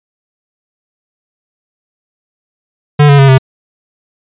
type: tone with pitch steps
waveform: square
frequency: 146.83 / 141.75 / 136.84 / 132.1 Hz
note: D3 / C#3 / C#3 / C3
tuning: 0 / +39 / -22 / +17 cents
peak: -3 dBFS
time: 2.99-3.382 s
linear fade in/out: 10 ms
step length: 98 ms
effects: resampled to 8000 Hz